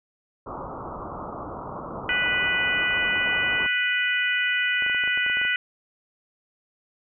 white low-pass noise, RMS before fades -35 dBFS, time 0.46-3.67 s, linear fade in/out 10 ms, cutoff 1300 Hz, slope 96 dB/octave
harmonic tone, 493.9 Hz, B4, in tune, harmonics 3 / 4 / 5 / 6, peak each -25 / -25 / -28 / -30 dBFS, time 2.09-5.56 s, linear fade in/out 2 ms
clicks, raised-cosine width 1 ms, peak -26 dBFS, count 12, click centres 4.823 / 4.864 / 4.898 / 4.947 / 5.038 / 5.076 / 5.175 / 5.264 / 5.299 / 5.371 / 5.415 / 5.451 s
effects none

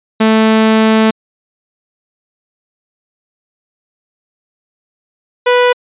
sawtooth tone pair in turn, 220 / 492.3 Hz, A3 / B4, 0 / -6 cents, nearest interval octave + major second, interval 1394 cents, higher second, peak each -3 dBFS, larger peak neither, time 0.2-1.11 / 5.46-5.73 s, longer first, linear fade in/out 10 ms, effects resampled to 8000 Hz

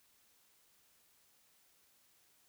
silence, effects white hiss -70 dBFS RMS until 2.48 s

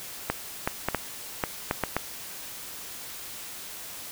clicks, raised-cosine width 0.5 ms, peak -9 dBFS, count 8, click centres 0.3 / 0.675 / 0.886 / 0.947 / 1.438 / 1.711 / 1.837 / 1.966 s, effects white hiss -40 dBFS RMS until 4.11 s

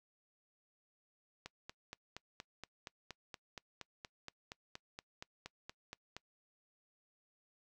click train, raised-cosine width 0.2 ms, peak -28 dBFS, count 21, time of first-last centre 1.46-6.166 s, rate 4.25 Hz, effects noise-tail reverb RT60 0.1 s tail -24 dB re dry

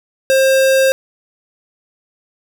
square tone, 532 Hz, C5, 29 cents sharp, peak -10 dBFS, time 0.3-0.92 s, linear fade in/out 0 ms, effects none

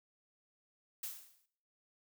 blue noise with exponential decay, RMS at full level -39 dBFS, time 1.03-1.46 s, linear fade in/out 5 ms, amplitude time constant 92 ms, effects noise-tail reverb RT60 0.6 s tail -17 dB re dry

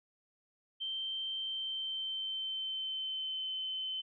sine tone with pitch glide, 3126 to 3063 Hz, G7 to G7, -6 to -41 cents, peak -35 dBFS, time 0.8-4.02 s, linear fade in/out 20 ms, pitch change -35 cents, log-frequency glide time 1.37-3.5 s, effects none

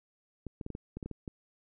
clicks, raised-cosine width 3 ms, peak -26 dBFS, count 10, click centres 0.467 / 0.612 / 0.664 / 0.703 / 0.751 / 0.97 / 1.028 / 1.06 / 1.113 / 1.278 s, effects none

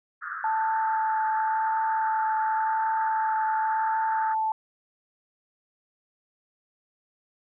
pink band-pass noise, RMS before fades -35 dBFS, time 0.21-4.35 s, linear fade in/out 20 ms, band 1200 to 1700 Hz, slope 96 dB/octave
sine tone with vibrato, 880 Hz, A5, in tune, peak -23 dBFS, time 0.44-4.52 s, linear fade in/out 2 ms, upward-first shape triangle, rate 0.91 Hz, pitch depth 11 cents each way
effects none

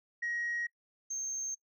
sine tone pair in turn, 1892 / 6364 Hz, A#6 / G8, +25 / +25 cents, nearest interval octave + major sixth, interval 2100 cents, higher second, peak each -31 / -33 dBFS, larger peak first, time 0.22-0.67 / 1.1-1.55 s, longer neither, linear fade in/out 10 ms, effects noise-tail reverb RT60 0.1 s tail -24 dB re dry + tanh soft clip ceiling -29 dBFS

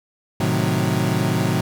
30% pulse chord, A diminished seventh, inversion none, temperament equal, 110 / 130.81 / 155.56 / 185 Hz, A2 / C3 / Eb3 / Gb3, 0 / 0 / 0 / 0 cents, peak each -21 dBFS, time 0.4-1.61 s, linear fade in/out 5 ms, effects none

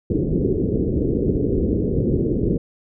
white low-pass noise, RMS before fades -20 dBFS, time 0.1-2.58 s, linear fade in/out 5 ms, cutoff 440 Hz, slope 48 dB/octave, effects none

